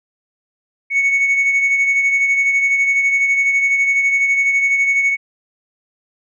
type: beating tone pair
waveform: sine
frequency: 2217 / 2229 Hz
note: C#7 / C#7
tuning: 0 / +9 cents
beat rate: 12 Hz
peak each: -11 / -20 dBFS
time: 0.9-5.17 s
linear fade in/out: 50 ms
effects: tanh soft clip ceiling -10 dBFS